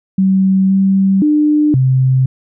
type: tone with pitch steps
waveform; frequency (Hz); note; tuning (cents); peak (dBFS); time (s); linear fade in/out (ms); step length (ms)
sine; 191 / 193.3 / 300.1 / 130.6; G3 / G3 / D4 / C3; -45 / -24 / +38 / -3; -8; 0.18-2.26; 5; 520
effects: none